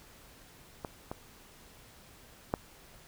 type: clicks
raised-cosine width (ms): 1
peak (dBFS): -22 / -23 / -14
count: 3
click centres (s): 0.848 / 1.115 / 2.539
effects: pink hiss -56 dBFS RMS until 3.07 s